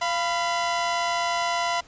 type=tone pair together; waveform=sawtooth; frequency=690 / 995.6 Hz; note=F5 / B5; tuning=-21 / +14 cents; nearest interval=tritone; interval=635 cents; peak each=-22 dBFS; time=0.01-1.81 s; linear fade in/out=10 ms; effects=pink hiss -52 dBFS RMS until 1.87 s + resampled to 16000 Hz